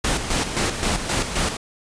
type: noise with tremolo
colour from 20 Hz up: pink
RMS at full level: -21 dBFS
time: 0.04-1.57 s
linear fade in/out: 5 ms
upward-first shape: square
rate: 3.8 Hz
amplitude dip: 55%
effects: resampled to 22050 Hz